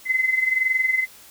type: tone with amplitude modulation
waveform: sine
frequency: 2047 Hz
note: C7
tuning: 38 cents flat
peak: -15 dBFS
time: 0.05-1.07 s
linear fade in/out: 50 ms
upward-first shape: sine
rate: 21.5 Hz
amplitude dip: 70%
effects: white hiss -47 dBFS RMS until 1.3 s